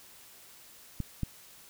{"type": "clicks", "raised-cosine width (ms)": 5, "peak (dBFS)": [-20, -18], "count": 2, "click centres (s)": [1.003, 1.233], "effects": ["white hiss -54 dBFS RMS until 1.69 s"]}